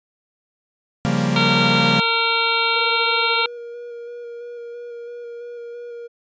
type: chord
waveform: 45% pulse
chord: G half-diminished seventh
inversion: second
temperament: equal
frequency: 138.59 / 174.61 / 196 / 233.1 Hz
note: Db3 / F3 / G3 / Bb3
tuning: 0 / 0 / 0 / 0 cents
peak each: -23 dBFS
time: 1.05-2 s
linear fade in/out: 0 ms
type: harmonic tone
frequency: 459.2 Hz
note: A#4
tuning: 26 cents flat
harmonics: 1 / 2 / 3 / 5 / 6 / 7 / 8 / 9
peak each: -27 / -25 / -22 / -23 / -25 / -28 / -25 / -26 dBFS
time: 1.36-3.46 s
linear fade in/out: 2 ms
type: tone with vibrato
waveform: triangle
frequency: 475.4 Hz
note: A#4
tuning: 34 cents sharp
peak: -29 dBFS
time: 2.74-6.08 s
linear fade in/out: 20 ms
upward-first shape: square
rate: 3 Hz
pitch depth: 13 cents each way
effects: resampled to 16000 Hz